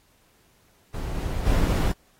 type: noise with level steps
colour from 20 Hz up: brown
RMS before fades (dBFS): -30 / -28 / -21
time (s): 0.94-1.92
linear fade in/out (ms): 5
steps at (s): 1.14 / 1.45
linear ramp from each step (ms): 20
effects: pink hiss -62 dBFS RMS until 2.19 s + AAC 48 kbps